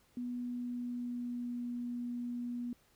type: tone with pitch glide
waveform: sine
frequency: 244.9 to 241.9 Hz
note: B3 to B3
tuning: -14 to -36 cents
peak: -36 dBFS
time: 0.17-2.73 s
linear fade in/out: 2 ms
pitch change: -22 cents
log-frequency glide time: 0.29-1.66 s
effects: pink hiss -69 dBFS RMS until 2.95 s